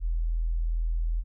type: tone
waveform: sine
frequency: 41.2 Hz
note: E1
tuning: in tune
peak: -24 dBFS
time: 0-1.24 s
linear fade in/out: 50 ms
effects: none